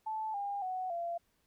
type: tone with pitch steps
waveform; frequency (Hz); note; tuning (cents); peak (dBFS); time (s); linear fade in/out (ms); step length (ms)
sine; 873 / 805.2 / 742.6 / 684.9; A5 / G5 / F#5 / F5; -14 / +46 / +6 / -34; -34; 0.06-1.18; 10; 280
effects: pink hiss -75 dBFS RMS until 1.46 s